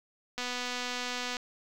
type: click train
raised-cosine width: 0.2 ms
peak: -18 dBFS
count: 245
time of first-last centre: 0.38-1.368 s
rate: 247 Hz
effects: 8-bit